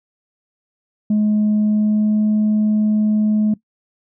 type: tone with pitch glide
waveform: sine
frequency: 211.5 to 213.1 Hz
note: G#3 to G#3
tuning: +32 to +45 cents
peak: -11 dBFS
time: 1.1-3.54 s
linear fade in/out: 5 ms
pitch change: +13 cents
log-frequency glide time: 1.56-2.26 s
effects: noise-tail reverb RT60 0.1 s tail -19 dB re dry + tanh soft clip ceiling -11 dBFS